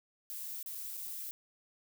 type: noise with dropouts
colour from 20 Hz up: violet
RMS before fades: -42 dBFS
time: 0.3-1.31 s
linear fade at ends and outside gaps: 0 ms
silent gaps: 0.628-0.661 / 0.749-0.753 / 0.971-0.975 s
effects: none